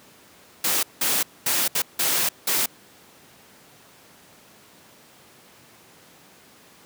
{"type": "noise bursts at uneven times", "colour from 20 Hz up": "white", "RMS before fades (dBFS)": -22, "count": 6, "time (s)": [[0.64, 0.83], [1.01, 1.23], [1.46, 1.68], [1.75, 1.82], [1.99, 2.29], [2.47, 2.66]], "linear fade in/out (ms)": 5, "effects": ["pink hiss -51 dBFS RMS until 6.85 s", "high-pass 150 Hz 12 dB/octave"]}